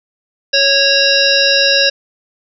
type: harmonic tone with a mistuned harmonic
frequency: 554.4 Hz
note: C#5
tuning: in tune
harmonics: 1 / 3 / 5 / 7 / 9 / 10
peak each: -16 / -16 / -16 / -16 / -16 / -16 dBFS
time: 0.53-1.9 s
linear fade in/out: 10 ms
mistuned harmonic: 3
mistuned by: -17 cents
effects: none